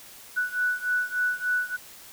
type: beating tone pair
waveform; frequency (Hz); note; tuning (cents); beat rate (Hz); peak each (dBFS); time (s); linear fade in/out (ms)
sine; 1480 / 1483.4; F#6 / F#6; 0 / +4; 3.4; -26 / -28; 0.36-1.77; 20
effects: white hiss -47 dBFS RMS until 2.12 s